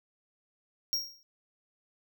square tone with exponential decay, 5588 Hz, F8, in tune, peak -25 dBFS, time 0.93-1.23 s, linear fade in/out 0 ms, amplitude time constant 65 ms, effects none

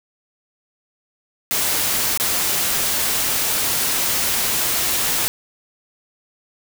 white noise with dropouts, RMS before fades -20 dBFS, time 1.51-5.28 s, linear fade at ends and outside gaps 0 ms, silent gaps 2.175-2.199 s, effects none

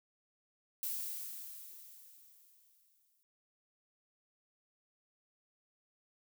violet noise with exponential decay, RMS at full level -37 dBFS, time 0.83-3.23 s, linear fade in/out 0 ms, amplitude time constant 520 ms, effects none

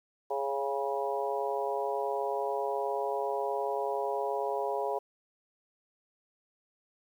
harmonic tone with a mistuned harmonic, 138.59 Hz, C#3, in tune, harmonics 3 / 4 / 5 / 6 / 7, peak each -34 / -35 / -36 / -37 / -37 dBFS, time 0.3-4.99 s, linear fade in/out 10 ms, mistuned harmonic 6, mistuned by -23 cents, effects 10-bit

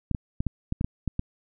clicks, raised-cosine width 5 ms, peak -14 dBFS, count 9, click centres 0.113 / 0.148 / 0.405 / 0.467 / 0.724 / 0.811 / 0.845 / 1.077 / 1.194 s, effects none

